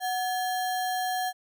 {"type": "tone with sample-and-hold", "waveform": "sine", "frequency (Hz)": 740, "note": "F#5", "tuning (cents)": 0, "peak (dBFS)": -26, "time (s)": [0, 1.33], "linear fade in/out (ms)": 50, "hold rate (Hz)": 2450, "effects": []}